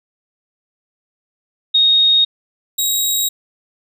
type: tone pair in turn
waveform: sine / 15% pulse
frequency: 3729 / 3812 Hz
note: A#7 / A#7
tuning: 0 / +38 cents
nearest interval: unison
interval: 38 cents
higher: second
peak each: -9 / -8 dBFS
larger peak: second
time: 1.74-2.25 / 2.78-3.29 s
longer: neither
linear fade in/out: 10 ms
effects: none